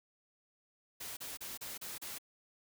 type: noise bursts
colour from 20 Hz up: white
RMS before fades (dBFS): -44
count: 6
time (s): 1-2.185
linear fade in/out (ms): 10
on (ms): 170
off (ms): 33
effects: none